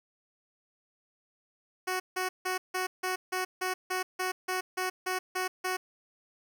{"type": "tone bursts", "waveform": "10% pulse", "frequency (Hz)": 370, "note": "F#4", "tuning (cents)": 0, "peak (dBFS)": -21, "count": 14, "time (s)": [1.87, 5.77], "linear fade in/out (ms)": 10, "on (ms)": 130, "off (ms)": 160, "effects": []}